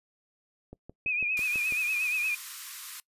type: click train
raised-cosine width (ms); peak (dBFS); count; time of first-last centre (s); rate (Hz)
2; -30; 7; 0.73-1.723; 6.04
type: tone with vibrato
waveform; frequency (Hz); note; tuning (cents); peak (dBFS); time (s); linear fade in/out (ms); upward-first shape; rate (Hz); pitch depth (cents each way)
sine; 2489; D#7; 0; -26; 1.06-2.35; 5; triangle; 8.5; 78
type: high-pass noise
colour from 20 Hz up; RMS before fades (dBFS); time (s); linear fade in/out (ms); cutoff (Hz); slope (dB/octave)
white; -41; 1.37-3; 0; 1000; 96
effects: noise-tail reverb RT60 0.1 s tail -22 dB re dry + resampled to 32000 Hz